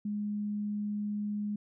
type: tone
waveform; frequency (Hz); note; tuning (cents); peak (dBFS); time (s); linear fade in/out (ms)
sine; 207.7; G#3; 0; -31; 0.05-1.56; 5
effects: none